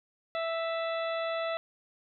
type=harmonic tone with a mistuned harmonic; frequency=659.3 Hz; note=E5; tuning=in tune; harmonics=1 / 2 / 3 / 4 / 5 / 6; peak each=-31 / -37 / -41 / -43 / -45 / -47 dBFS; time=0.35-1.57 s; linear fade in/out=0 ms; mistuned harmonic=5; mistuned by=+75 cents; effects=none